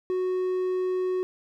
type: tone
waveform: triangle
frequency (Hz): 368.7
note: F#4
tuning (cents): -6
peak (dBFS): -22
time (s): 0.1-1.23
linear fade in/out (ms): 0
effects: none

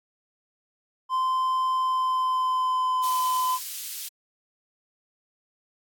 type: tone with pitch glide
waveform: triangle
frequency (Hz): 1035 to 1017.2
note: C6 to C6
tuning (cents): -19 to -49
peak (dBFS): -20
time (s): 1.09-3.59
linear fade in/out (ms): 50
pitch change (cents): -30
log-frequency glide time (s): 1.73-3.26
type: high-pass noise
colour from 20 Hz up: white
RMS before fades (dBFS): -35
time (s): 3.03-4.09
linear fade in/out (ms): 10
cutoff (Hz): 3100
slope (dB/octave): 12
effects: AAC 64 kbps

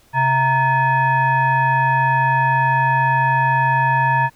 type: tone with frequency modulation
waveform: sine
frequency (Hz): 929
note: A#5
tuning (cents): -6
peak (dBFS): -13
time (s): 0.13-4.3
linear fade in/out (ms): 50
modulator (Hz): 796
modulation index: 0.99
effects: pink hiss -54 dBFS RMS until 4.35 s

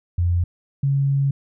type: tone pair in turn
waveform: sine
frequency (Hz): 87.31 / 138.6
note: F2 / C#3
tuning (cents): 0 / 0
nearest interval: minor sixth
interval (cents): 800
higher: second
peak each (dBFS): -16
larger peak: neither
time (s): 0.18-0.44 / 0.83-1.31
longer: second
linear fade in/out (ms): 5
effects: none

